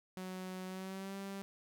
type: tone with pitch glide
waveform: sawtooth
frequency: 185.6 to 196.18 Hz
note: F#3 to G3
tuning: +6 to +2 cents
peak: -38 dBFS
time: 0.17-1.42 s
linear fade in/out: 0 ms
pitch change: +96 cents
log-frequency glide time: 0.66-1.16 s
effects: none